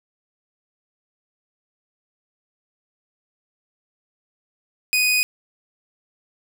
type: tone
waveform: sawtooth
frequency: 2489 Hz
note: D#7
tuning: in tune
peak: -13 dBFS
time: 4.93-5.23 s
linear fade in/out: 0 ms
effects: none